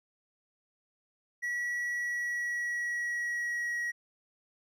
triangle tone with pitch glide, 1933 to 1907.5 Hz, B6 to A#6, -38 to +39 cents, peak -29 dBFS, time 1.42-3.92 s, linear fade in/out 20 ms, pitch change -23 cents, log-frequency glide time 1.94-3.77 s, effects none

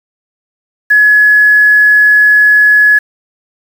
sine tone with quantisation, 1694 Hz, G#6, 34 cents sharp, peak -3 dBFS, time 0.9-2.99 s, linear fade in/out 10 ms, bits 5, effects none

